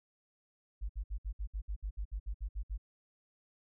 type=tone bursts; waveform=sine; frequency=50.3 Hz; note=G1; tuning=45 cents sharp; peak=-34 dBFS; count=14; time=0.81-2.779 s; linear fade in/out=20 ms; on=84 ms; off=61 ms; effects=none